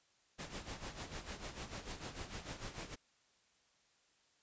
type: noise with tremolo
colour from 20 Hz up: pink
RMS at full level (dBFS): -44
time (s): 0.38-2.96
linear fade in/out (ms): 20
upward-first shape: sine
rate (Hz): 6.7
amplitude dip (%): 70
effects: white hiss -73 dBFS RMS until 4.42 s + resampled to 16000 Hz